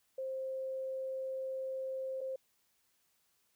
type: tone with dropouts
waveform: sine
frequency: 527 Hz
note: C5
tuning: 12 cents sharp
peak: -36 dBFS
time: 0.18-2.36 s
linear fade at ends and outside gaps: 5 ms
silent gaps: 2.208-2.212 s
effects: white hiss -75 dBFS RMS until 3.55 s